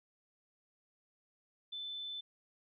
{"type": "tone", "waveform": "sine", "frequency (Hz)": 3520, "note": "A7", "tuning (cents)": 0, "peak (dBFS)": -40, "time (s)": [1.72, 2.21], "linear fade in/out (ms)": 10, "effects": []}